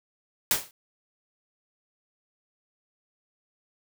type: noise with exponential decay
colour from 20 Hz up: white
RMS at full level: -19 dBFS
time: 0.51-0.71 s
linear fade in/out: 1 ms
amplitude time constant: 43 ms
effects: none